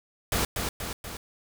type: noise with echo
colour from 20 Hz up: pink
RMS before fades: -26 dBFS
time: 0.32-0.45 s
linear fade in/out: 2 ms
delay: 240 ms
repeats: 3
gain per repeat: -4 dB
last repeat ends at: 1.17 s
effects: none